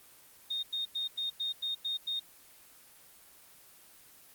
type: tone bursts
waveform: sine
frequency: 3690 Hz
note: A#7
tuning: 18 cents flat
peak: -31 dBFS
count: 8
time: 0.5-2.198 s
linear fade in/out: 10 ms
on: 130 ms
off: 94 ms
effects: white hiss -57 dBFS RMS until 4.34 s + Opus 24 kbps